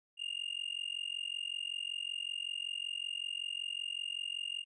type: tone with amplitude modulation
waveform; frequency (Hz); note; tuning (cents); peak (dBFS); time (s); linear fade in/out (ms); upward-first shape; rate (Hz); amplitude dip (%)
triangle; 2819; F7; +16; -31; 0.17-4.65; 50; sine; 45.3; 100
effects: resampled to 22050 Hz